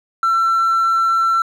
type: tone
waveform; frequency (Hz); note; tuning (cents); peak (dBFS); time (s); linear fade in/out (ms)
triangle; 1346; E6; +36; -10; 0.23-1.42; 2
effects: tanh soft clip ceiling -8 dBFS